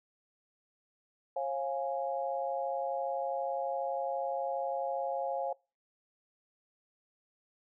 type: chord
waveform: sine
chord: Db major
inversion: none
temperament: equal with one note detuned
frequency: 541.1 / 698.5 / 830.6 Hz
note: Db5 / F5 / Ab5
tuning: -42 / 0 / 0 cents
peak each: -34 / -36 / -37 dBFS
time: 1.36-5.53 s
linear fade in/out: 5 ms
effects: noise-tail reverb RT60 0.3 s tail -25 dB re dry